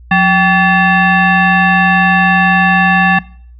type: tone with frequency modulation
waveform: sine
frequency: 778 Hz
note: G5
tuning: 13 cents flat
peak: -6 dBFS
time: 0.11-3.19 s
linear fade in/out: 5 ms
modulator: 958 Hz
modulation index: 1.6
effects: noise-tail reverb RT60 0.5 s tail -20 dB re dry + added 60 Hz sine -34 dBFS peak until 3.59 s